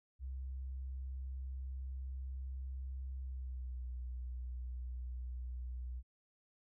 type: tone with pitch glide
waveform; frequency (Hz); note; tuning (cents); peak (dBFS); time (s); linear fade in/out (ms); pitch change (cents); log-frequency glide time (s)
sine; 65.41 to 61.88; C2 to B1; 0 to +4; -40; 0.19-6.03; 50; -96; 3.17-3.86
effects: none